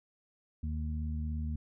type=harmonic tone; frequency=77 Hz; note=D#2; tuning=17 cents flat; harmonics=1 / 2 / 3; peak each=-33 / -43 / -41 dBFS; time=0.63-1.56 s; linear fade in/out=5 ms; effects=none